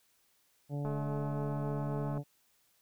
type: harmonic tone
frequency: 143.9 Hz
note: D3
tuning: 35 cents flat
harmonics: 1 / 2 / 3 / 4 / 5 / 6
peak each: -34 / -42 / -47 / -46 / -51 / -56 dBFS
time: 0.69-2.24 s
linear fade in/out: 50 ms
type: click train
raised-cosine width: 1 ms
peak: -30 dBFS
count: 285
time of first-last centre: 0.85-2.177 s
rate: 214 Hz
effects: white hiss -71 dBFS RMS until 2.81 s